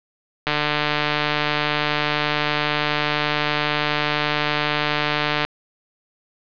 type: click train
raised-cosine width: 0.3 ms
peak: -4 dBFS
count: 743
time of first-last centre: 0.47-5.45 s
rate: 149 Hz
effects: resampled to 11025 Hz + 7-bit